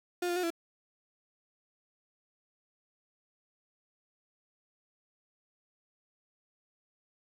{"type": "tone with pitch steps", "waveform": "35% pulse", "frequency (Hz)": [354.4, 349.4, 362.4, 335.7], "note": ["F4", "F4", "F#4", "E4"], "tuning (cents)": [25, 1, -36, 32], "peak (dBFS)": -28, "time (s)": [0.22, 0.504], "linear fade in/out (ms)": 5, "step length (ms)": 71, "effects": []}